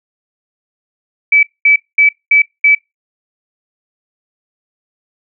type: tone bursts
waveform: sine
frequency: 2300 Hz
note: D7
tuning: 37 cents flat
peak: -5 dBFS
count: 5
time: 1.32-2.75 s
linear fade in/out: 5 ms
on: 110 ms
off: 220 ms
effects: noise-tail reverb RT60 0.2 s tail -24 dB re dry

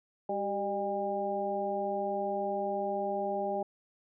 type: harmonic tone with a mistuned harmonic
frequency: 201.1 Hz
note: G3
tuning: 44 cents sharp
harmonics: 1 / 2 / 3 / 4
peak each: -40 / -36 / -34 / -34 dBFS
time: 0.29-3.63 s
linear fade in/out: 5 ms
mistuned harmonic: 2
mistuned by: -59 cents
effects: none

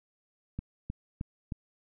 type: click train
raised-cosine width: 5 ms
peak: -22 dBFS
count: 4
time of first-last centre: 0.59-1.522 s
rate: 3.22 Hz
effects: none

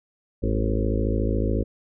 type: harmonic tone with a mistuned harmonic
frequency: 53.9 Hz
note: A1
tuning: 35 cents flat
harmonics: 1 / 2 / 4 / 5 / 6 / 7 / 8 / 9 / 10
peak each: -24 / -27 / -30 / -31 / -32 / -32 / -33 / -34 / -34 dBFS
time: 0.42-1.64 s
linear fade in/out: 20 ms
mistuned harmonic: 9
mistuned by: -33 cents
effects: none

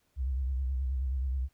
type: tone with vibrato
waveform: sine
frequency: 65.41 Hz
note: C2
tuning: in tune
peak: -28 dBFS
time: 0.16-1.49 s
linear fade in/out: 50 ms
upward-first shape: sine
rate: 9.4 Hz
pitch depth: 85 cents each way
effects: pink hiss -73 dBFS RMS until 1.53 s

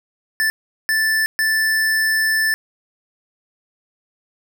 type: tone bursts at uneven times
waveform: square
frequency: 1760 Hz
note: A6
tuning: in tune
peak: -16 dBFS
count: 3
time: 0.4-0.5 / 0.89-1.26 / 1.39-2.54 s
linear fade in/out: 0 ms
effects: none

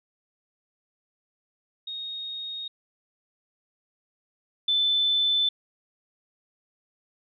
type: tone pair in turn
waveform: sine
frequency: 3729 / 3520 Hz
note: A#7 / A7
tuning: 0 / 0 cents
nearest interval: minor second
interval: 100 cents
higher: first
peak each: -32 / -20 dBFS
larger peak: second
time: 1.87-2.68 / 4.68-5.49 s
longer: neither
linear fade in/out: 5 ms
effects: none

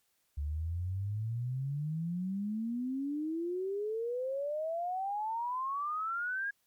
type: exponential sweep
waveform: sine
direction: up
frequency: 70.6 to 1654 Hz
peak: -32 dBFS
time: 0.37-6.51 s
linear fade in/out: 10 ms
effects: white hiss -75 dBFS RMS until 6.66 s + MP3 96 kbps

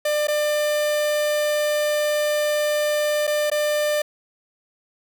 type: tone with dropouts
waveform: 45% pulse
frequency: 597 Hz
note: D5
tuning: 28 cents sharp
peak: -19 dBFS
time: 0.05-4.02 s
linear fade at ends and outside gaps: 5 ms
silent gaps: 0.272-0.282 / 3.27-3.275 / 3.501-3.515 s
effects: none

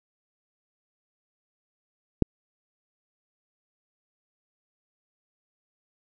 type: click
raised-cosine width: 3 ms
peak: -5 dBFS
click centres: 2.223 s
effects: none

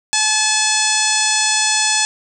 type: harmonic tone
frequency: 861 Hz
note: A5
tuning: 38 cents flat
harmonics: 1 / 2 / 3 / 4 / 5 / 6 / 7 / 8 / 9 / 10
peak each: -23 / -23 / -23 / -23 / -23 / -23 / -23 / -23 / -23 / -23 dBFS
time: 0.13-2.05 s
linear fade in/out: 0 ms
effects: none

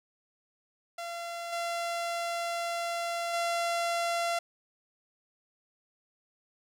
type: tone with level steps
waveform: sawtooth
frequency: 684 Hz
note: F5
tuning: 36 cents flat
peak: -32 / -27 / -24 dBFS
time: 0.98-4.39 s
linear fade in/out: 5 ms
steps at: 1.52 / 3.33 s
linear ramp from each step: 10 ms
effects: low-pass 10000 Hz 12 dB/octave + 10-bit

